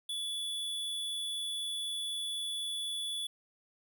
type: tone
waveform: square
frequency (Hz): 3436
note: A7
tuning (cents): -42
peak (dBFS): -35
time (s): 0.09-3.27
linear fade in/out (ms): 5
effects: none